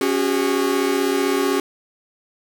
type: chord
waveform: 45% pulse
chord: C# suspended fourth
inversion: none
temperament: equal with one note detuned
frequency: 277.2 / 370 / 405.8 Hz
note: C#4 / F#4 / G#4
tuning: 0 / 0 / -40 cents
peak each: -22 dBFS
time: 0.01-1.6 s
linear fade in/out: 2 ms
effects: none